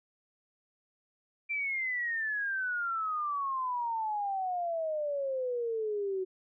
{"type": "exponential sweep", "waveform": "sine", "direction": "down", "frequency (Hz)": [2366, 370], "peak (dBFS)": -30, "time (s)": [1.49, 6.25], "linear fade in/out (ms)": 20, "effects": []}